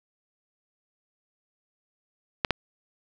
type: clicks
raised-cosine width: 0.3 ms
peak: -6 dBFS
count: 2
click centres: 2.448 / 2.507 s
effects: none